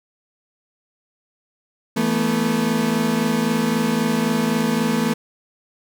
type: chord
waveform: 35% pulse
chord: E suspended fourth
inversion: none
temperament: equal with one note detuned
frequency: 164.81 / 220 / 243.8 Hz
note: E3 / A3 / B3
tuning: 0 / 0 / -22 cents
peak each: -24 / -19 / -20 dBFS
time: 1.96-5.14 s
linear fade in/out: 10 ms
effects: none